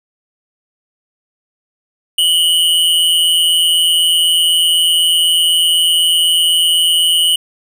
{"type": "tone pair together", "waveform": "square", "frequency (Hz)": [2924, 3092], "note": ["F#7", "G7"], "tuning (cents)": [-21, -24], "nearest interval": "minor second", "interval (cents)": 97, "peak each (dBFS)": [-12, -15], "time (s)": [2.18, 7.36], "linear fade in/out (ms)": 5, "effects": []}